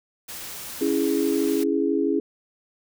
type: noise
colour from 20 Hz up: white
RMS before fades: -36 dBFS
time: 0.28-1.64 s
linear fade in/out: 10 ms
type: chord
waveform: sine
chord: C# minor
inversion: none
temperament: equal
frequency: 277.2 / 329.6 / 415.3 Hz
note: C#4 / E4 / G#4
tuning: 0 / 0 / 0 cents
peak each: -24 dBFS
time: 0.81-2.2 s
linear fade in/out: 5 ms
effects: none